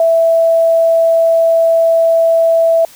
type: tone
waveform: sine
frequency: 660 Hz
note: E5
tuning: 2 cents sharp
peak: -7 dBFS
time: 0-2.85 s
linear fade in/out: 2 ms
effects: white hiss -40 dBFS RMS until 2.95 s